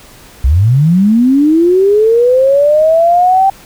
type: linear sweep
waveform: sine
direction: up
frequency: 58.27 to 784 Hz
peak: -5 dBFS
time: 0.44-3.5 s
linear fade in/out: 5 ms
effects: pink hiss -38 dBFS RMS until 3.65 s